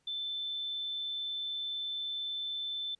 sine tone, 3531 Hz, A7, 5 cents sharp, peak -34 dBFS, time 0.07-2.95 s, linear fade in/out 5 ms, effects pink hiss -75 dBFS RMS until 2.99 s + resampled to 22050 Hz

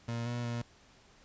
30% pulse tone with pitch steps, 117.1 / 120.3 / 118.5 Hz, A#2 / B2 / A#2, +8 / -45 / +29 cents, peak -31 dBFS, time 0.08-0.62 s, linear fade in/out 5 ms, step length 180 ms, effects pink hiss -61 dBFS RMS until 1.24 s + resampled to 16000 Hz

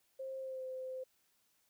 sine tone with pitch glide, 530 to 517.6 Hz, C5 to C5, +22 to -19 cents, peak -40 dBFS, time 0.19-1.04 s, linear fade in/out 10 ms, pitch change -41 cents, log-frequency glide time 0.39-0.64 s, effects white hiss -75 dBFS RMS until 1.69 s

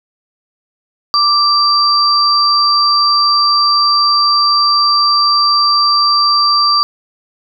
sine tone pair together, 1174.7 / 4696 Hz, D6 / D8, 0 / -1 cents, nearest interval 2 octaves, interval 2399 cents, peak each -11 dBFS, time 1.14-6.83 s, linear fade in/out 0 ms, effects none

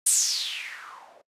violet noise with low-pass filter sweep, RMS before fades -28 dBFS, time 0.06-1.22 s, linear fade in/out 10 ms, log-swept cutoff 9300 to 540 Hz, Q 5.6, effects noise-tail reverb RT60 0.1 s tail -20 dB re dry + resampled to 32000 Hz

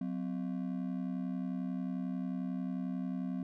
triangle ring-modulated tone, 220 Hz, A3, in tune, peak -29 dBFS, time 0.01-3.43 s, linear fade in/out 2 ms, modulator 35.6 Hz, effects none

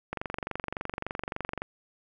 click train, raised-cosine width 0.5 ms, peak -17 dBFS, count 36, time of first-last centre 0.13-1.619 s, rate 23.5 Hz, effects none

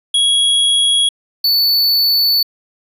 square tone pair in turn, 3322 / 4473 Hz, G#7 / C#8, 0 / +15 cents, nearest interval perfect fourth, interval 515 cents, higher second, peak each -11 dBFS, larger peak neither, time 0.14-1.09 / 1.44-2.43 s, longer second, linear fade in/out 5 ms, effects resampled to 32000 Hz

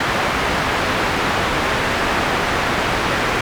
white low-pass noise, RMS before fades -19 dBFS, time 0-3.41 s, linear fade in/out 5 ms, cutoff 1800 Hz, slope 12 dB/octave, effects none

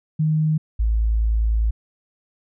sine tone pair in turn, 155.56 / 55 Hz, D#3 / A1, 0 / 0 cents, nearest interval octave + tritone, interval 1800 cents, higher first, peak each -16 dBFS, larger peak neither, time 0.19-0.58 / 0.79-1.71 s, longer second, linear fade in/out 10 ms, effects none

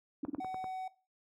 sine tone bursts, 287.7 Hz, D4, 36 cents flat, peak -32 dBFS, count 4, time 0.23-0.4 s, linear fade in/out 5 ms, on 20 ms, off 30 ms
click train, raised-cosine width 1 ms, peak -29 dBFS, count 5, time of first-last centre 0.25-0.642 s, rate 10.2 Hz
triangle tone, 750 Hz, F#5, 23 cents sharp, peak -35 dBFS, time 0.4-0.88 s, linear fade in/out 5 ms
effects noise-tail reverb RT60 0.3 s tail -17 dB re dry + high-pass 80 Hz 12 dB/octave

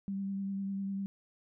sine tone with vibrato, 196 Hz, G3, in tune, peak -33 dBFS, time 0.08-1.06 s, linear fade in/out 0 ms, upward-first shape triangle, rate 10 Hz, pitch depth 21 cents each way, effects none

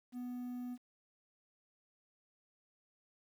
triangle tone with quantisation, 246.9 Hz, B3, in tune, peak -38 dBFS, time 0.12-0.78 s, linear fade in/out 50 ms, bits 11, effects none

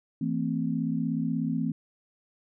sine chord, A minor, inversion second, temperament equal with one note detuned, 164.81 / 225.3 / 261.6 Hz, E3 / A3 / C4, 0 / +41 / 0 cents, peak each -30 dBFS, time 0.21-1.72 s, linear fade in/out 5 ms, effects none

